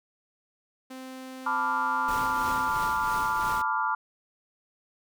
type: tone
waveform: sawtooth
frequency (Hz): 260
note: C4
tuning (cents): -11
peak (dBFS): -35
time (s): 0.9-2.69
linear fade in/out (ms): 10
type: chord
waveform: sine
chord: B half-diminished seventh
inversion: third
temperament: equal with one note detuned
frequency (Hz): 880 / 992.9 / 1174.7 / 1396.9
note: A5 / B5 / D6 / F6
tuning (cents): 0 / +9 / 0 / 0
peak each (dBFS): -30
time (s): 1.46-3.95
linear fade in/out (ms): 5
type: noise with tremolo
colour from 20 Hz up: pink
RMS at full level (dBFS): -37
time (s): 2.08-3.62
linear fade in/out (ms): 5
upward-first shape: triangle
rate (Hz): 3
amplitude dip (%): 50
effects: none